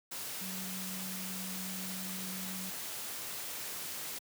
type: tone in noise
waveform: sine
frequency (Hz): 187.3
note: F#3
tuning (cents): +21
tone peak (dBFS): -42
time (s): 0.41-2.7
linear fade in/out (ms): 10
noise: white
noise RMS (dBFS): -41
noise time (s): 0.11-4.19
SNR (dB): -4
effects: high-pass 100 Hz 12 dB/octave